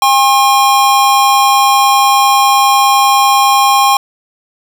square tone pair together, 806.1 / 1076 Hz, G5 / C6, +48 / +48 cents, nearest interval perfect fourth, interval 500 cents, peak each -10 / -10 dBFS, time 0.02-3.97 s, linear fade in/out 2 ms, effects none

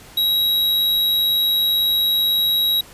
square tone, 3846 Hz, B7, 47 cents flat, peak -16 dBFS, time 0.17-2.81 s, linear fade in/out 5 ms, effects pink hiss -43 dBFS RMS until 2.93 s + resampled to 32000 Hz

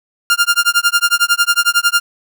sawtooth tone with tremolo, 1400 Hz, F6, 4 cents sharp, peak -4 dBFS, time 0.3-2 s, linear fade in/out 0 ms, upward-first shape sine, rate 11 Hz, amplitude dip 100%, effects none

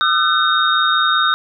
sine tone cluster, 1219 / 1344 / 1514 / 3710 Hz, D#6 / E6 / F#6 / A#7, -36 / +33 / +39 / -9 cents, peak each -18 dBFS, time 0.01-1.34 s, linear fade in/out 0 ms, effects none

